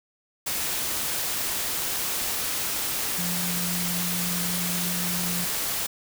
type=tone in noise; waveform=sine; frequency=176.5 Hz; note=F3; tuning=19 cents sharp; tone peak=-30 dBFS; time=3.18-5.45 s; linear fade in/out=10 ms; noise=white; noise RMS=-28 dBFS; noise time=0.46-5.87 s; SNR=-5 dB; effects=none